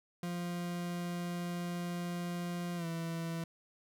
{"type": "tone with pitch glide", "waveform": "40% pulse", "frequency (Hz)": [174.61, 165.96], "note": ["F3", "E3"], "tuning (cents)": [0, 12], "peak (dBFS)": -35, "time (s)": [0.23, 3.44], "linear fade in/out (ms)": 2, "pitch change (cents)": -88, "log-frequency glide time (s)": [2.76, 2.86], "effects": []}